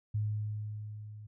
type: tone with level ramp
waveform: sine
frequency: 106 Hz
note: G#2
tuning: 36 cents sharp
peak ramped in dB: -28 to -45 dBFS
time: 0.14-1.27 s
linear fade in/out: 10 ms
effects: none